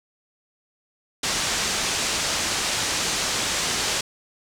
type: low-pass noise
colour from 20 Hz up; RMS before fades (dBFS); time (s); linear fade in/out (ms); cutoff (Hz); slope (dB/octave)
white; -25; 1.23-4.01; 5; 7600; 24
effects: none